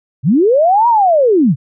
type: linear two-way sweep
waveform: sine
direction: up then down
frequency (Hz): 110 to 971 to 111.6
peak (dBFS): -7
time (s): 0.23-1.56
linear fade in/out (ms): 50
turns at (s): 0.88
effects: none